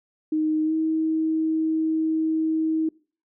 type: tone with pitch glide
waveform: sine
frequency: 310.9 to 318 Hz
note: D#4 to D#4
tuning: -1 to +38 cents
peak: -20 dBFS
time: 0.32-2.89 s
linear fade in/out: 5 ms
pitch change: +39 cents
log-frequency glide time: 0.64-0.73 s
effects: noise-tail reverb RT60 0.4 s tail -23 dB re dry